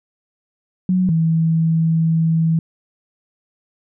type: tone pair in turn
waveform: sine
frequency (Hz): 183.8 / 162.65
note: F#3 / E3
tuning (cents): -11 / -23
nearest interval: major second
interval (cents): 212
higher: first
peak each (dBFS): -13 / -13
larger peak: neither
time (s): 0.89-1.09 / 1.09-2.59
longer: second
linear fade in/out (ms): 2
effects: none